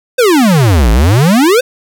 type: exponential two-way sweep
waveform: square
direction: down then up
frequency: 533 to 51.91 to 533 Hz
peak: -6 dBFS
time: 0.18-1.61 s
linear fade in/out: 10 ms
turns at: 0.91 s
effects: none